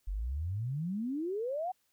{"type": "exponential sweep", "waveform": "sine", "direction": "up", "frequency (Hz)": [43.65, 767], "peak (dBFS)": -32, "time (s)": [0.07, 1.72], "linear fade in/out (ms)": 10, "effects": ["white hiss -75 dBFS RMS until 1.92 s"]}